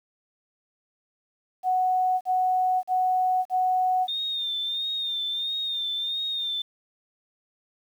sine tone bursts, 740 Hz, F#5, in tune, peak -20 dBFS, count 4, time 1.63-4.076 s, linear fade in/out 50 ms, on 580 ms, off 42 ms
sine tone with vibrato, 3633 Hz, A#7, 45 cents flat, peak -26 dBFS, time 4.08-6.62 s, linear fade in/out 5 ms, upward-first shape sine, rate 1.5 Hz, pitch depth 50 cents each way
effects 9-bit

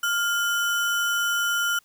sine tone with sample-and-hold, 1403 Hz, F6, 8 cents sharp, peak -21 dBFS, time 0.03-1.79 s, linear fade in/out 5 ms, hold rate 4410 Hz, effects white hiss -62 dBFS RMS until 1.84 s

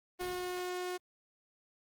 sawtooth tone, 361.5 Hz, F#4, 40 cents flat, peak -32 dBFS, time 0.19-0.98 s, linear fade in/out 20 ms
pink noise with exponential decay, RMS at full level -46 dBFS, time 0.21-1 s, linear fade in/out 0 ms, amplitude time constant 170 ms
effects Opus 24 kbps

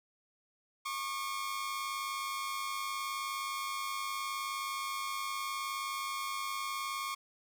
sawtooth tone pair together, 1095 / 1194.2 Hz, C#6 / D6, -22 / +29 cents, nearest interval major second, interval 151 cents, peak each -33 / -37 dBFS, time 0.85-7.15 s, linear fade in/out 10 ms, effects none

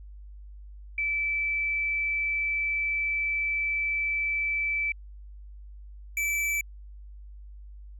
sine / square tone pair in turn, 2317 / 2317 Hz, D7 / D7, -24 / -24 cents, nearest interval unison, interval 0 cents, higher neither, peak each -25 / -26 dBFS, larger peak first, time 0.98-4.92 / 6.17-6.61 s, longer first, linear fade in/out 2 ms, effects added 50 Hz sine -42 dBFS peak until 7.99 s

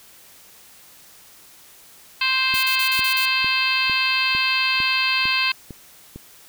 harmonic tone, 523.3 Hz, C5, in tune, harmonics 2 / 3 / 4 / 5 / 6 / 7 / 8 / 9, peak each -27 / -28 / -28 / -21 / -27 / -32 / -26 / -30 dBFS, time 2.21-5.52 s, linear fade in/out 5 ms
click train, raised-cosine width 3 ms, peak -22 dBFS, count 9, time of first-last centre 2.54-6.16 s, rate 2.21 Hz
blue noise bursts, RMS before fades -29 dBFS, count 6, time 2.54-3.256 s, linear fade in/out 5 ms, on 91 ms, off 34 ms
effects white hiss -48 dBFS RMS until 6.48 s

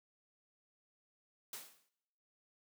white noise with exponential decay, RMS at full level -43 dBFS, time 1.53-1.89 s, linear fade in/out 2 ms, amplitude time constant 77 ms, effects noise-tail reverb RT60 1.0 s tail -25 dB re dry + high-pass 200 Hz 12 dB/octave

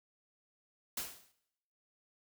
white noise with exponential decay, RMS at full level -35 dBFS, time 0.97-1.32 s, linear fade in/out 5 ms, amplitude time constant 75 ms, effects noise-tail reverb RT60 0.8 s tail -18 dB re dry

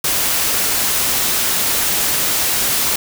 white noise, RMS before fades -17 dBFS, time 0.04-2.96 s, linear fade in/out 5 ms, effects none

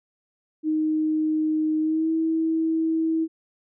sine tone with pitch glide, 311.1 to 322.8 Hz, D#4 to E4, 0 to -36 cents, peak -20 dBFS, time 0.63-3.28 s, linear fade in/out 50 ms, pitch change +64 cents, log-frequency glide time 1.8-2.11 s, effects none

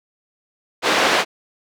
pink band-pass noise, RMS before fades -17 dBFS, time 0.82-1.25 s, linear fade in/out 50 ms, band 450 to 4100 Hz, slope 12 dB/octave, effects none

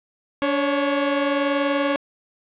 sawtooth tone pair together, 286.6 / 552.7 Hz, D4 / C#5, -42 / -5 cents, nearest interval major seventh, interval 1137 cents, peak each -18 dBFS, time 0.42-1.96 s, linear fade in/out 0 ms, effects resampled to 8000 Hz + 8-bit

